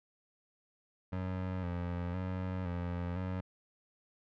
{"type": "tone with vibrato", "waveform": "25% pulse", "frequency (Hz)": 90.1, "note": "F#2", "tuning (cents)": -45, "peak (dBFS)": -31, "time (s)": [1.12, 3.41], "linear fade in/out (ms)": 10, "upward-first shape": "square", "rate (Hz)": 0.98, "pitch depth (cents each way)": 47, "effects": ["low-pass 2000 Hz 12 dB/octave"]}